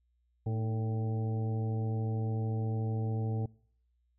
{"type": "harmonic tone with a mistuned harmonic", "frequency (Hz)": 111.1, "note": "A2", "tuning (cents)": 17, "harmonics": [1, 2, 3, 4, 5, 6, 7], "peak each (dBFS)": [-30, -41, -45, -42, -51, -56, -47], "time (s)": [0.46, 3.46], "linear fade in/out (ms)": 5, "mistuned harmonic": 3, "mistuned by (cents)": -72, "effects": ["noise-tail reverb RT60 0.6 s tail -24 dB re dry", "added 60 Hz sine -70 dBFS peak until 4.18 s"]}